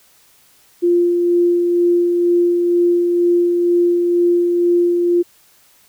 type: tone with tremolo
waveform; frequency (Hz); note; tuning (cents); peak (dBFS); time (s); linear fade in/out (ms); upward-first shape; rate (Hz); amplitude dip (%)
sine; 348.5; F4; -4; -10; 0.82-5.23; 20; sine; 2.1; 30
effects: white hiss -52 dBFS RMS until 5.88 s